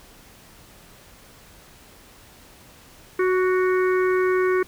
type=harmonic tone with a mistuned harmonic; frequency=369.3 Hz; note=F#4; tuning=3 cents flat; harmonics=1 / 3 / 4 / 5 / 6; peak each=-18 / -28 / -30 / -32 / -34 dBFS; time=3.19-4.63 s; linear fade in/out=5 ms; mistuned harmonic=3; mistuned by=+19 cents; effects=pink hiss -49 dBFS RMS until 4.67 s